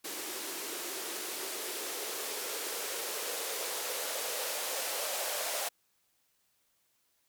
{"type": "noise with band-pass filter sweep", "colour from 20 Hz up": "violet", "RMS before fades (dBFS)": -37, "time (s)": [0.04, 5.69], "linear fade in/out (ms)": 10, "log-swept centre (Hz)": [330, 590], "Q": 3.8, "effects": ["white hiss -74 dBFS RMS until 7.28 s"]}